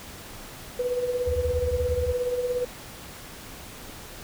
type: tone with tremolo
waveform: sine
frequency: 493.9 Hz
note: B4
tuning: in tune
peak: -21 dBFS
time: 0.79-2.65 s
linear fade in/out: 5 ms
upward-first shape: triangle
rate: 17 Hz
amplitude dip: 65%
type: tone bursts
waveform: sine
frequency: 76.6 Hz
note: D#2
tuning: 27 cents flat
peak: -25 dBFS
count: 10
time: 1.27-2.125 s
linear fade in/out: 5 ms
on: 63 ms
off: 25 ms
effects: pink hiss -42 dBFS RMS until 4.23 s